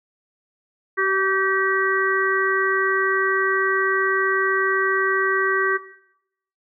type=harmonic tone with a mistuned harmonic; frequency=384 Hz; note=G4; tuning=36 cents flat; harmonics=1 / 3 / 4 / 5; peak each=-23 / -23 / -23 / -23 dBFS; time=0.97-5.78 s; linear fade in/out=20 ms; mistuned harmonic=4; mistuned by=+22 cents; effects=noise-tail reverb RT60 0.8 s tail -17 dB re dry